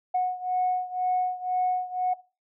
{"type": "beating tone pair", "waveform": "sine", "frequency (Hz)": [732, 734], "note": ["F#5", "F#5"], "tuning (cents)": [-19, -14], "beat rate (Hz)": 2, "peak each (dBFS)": [-25, -27], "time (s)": [0.14, 2.14], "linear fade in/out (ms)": 10, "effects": ["noise-tail reverb RT60 0.3 s tail -18 dB re dry", "tanh soft clip ceiling -17 dBFS"]}